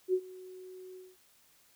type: tone with ADSR envelope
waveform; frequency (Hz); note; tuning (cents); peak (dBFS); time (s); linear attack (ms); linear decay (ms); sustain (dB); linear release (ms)
sine; 370.4; F#4; +2; -23; 0.08-1.17; 55; 65; -22; 210
effects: white hiss -65 dBFS RMS until 1.75 s